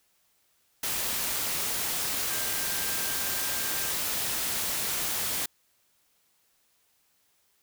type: tone in noise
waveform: sine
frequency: 1584 Hz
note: G6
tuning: 18 cents sharp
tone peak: -41 dBFS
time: 2.3-3.91 s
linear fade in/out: 5 ms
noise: white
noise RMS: -30 dBFS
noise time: 0.83-5.46 s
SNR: -14 dB
effects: white hiss -69 dBFS RMS until 7.62 s